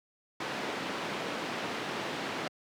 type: band-pass noise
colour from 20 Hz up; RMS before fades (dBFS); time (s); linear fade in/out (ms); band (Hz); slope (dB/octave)
pink; -36; 0.4-2.48; 5; 230 to 3400; 12
effects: high-pass 100 Hz 12 dB/octave